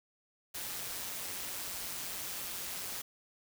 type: noise with amplitude modulation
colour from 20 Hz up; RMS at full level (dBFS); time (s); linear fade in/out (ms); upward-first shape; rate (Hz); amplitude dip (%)
white; -38; 0.54-3.02; 10; sine; 183; 50
effects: none